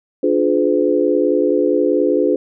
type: chord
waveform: sine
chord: D diminished seventh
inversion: none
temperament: just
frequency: 293.7 / 352.4 / 422.9 / 507.5 Hz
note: D4 / F4 / Ab4 / Cb5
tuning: 0 / +16 / +31 / +47 cents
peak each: -18 dBFS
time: 0.23-2.36 s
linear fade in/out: 5 ms
effects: none